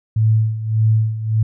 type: tone with tremolo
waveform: sine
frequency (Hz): 110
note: A2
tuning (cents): 0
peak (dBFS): -10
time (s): 0.16-1.43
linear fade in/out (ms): 5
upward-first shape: sine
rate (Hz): 1.7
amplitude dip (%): 75
effects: none